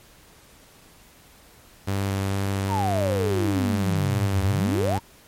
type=tone with vibrato; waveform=sawtooth; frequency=98 Hz; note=G2; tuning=in tune; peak=-19 dBFS; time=1.87-4.99 s; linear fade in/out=10 ms; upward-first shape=square; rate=2.2 Hz; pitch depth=8 cents each way
type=exponential two-way sweep; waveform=sine; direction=down then up; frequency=975 to 81.3 to 975 Hz; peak=-23 dBFS; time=2.68-5 s; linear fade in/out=50 ms; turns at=4.44 s
effects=pink hiss -52 dBFS RMS until 5.27 s + MP3 64 kbps